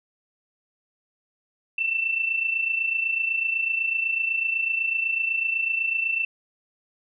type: tone pair together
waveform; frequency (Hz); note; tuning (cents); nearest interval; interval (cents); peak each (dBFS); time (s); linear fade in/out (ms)
sine; 2652 / 2680; E7 / E7; +10 / +28; unison; 18; -29 / -23; 1.78-6.25; 5
effects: none